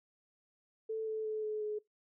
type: tone with pitch steps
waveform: sine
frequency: 441.5 / 436.9 / 432.4 / 427.9 / 423.5 Hz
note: A4 / A4 / A4 / A4 / G#4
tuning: +6 / -12 / -30 / -48 / +34 cents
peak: -34 dBFS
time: 0.89-1.79 s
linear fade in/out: 10 ms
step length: 180 ms
effects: noise-tail reverb RT60 0.2 s tail -24 dB re dry